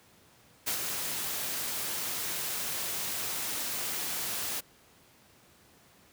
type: noise with ADSR envelope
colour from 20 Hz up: white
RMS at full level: -30 dBFS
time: 0.66-4.61 s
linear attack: 19 ms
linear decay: 100 ms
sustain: -4 dB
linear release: 19 ms
effects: pink hiss -60 dBFS RMS until 6.12 s + high-pass 80 Hz 12 dB/octave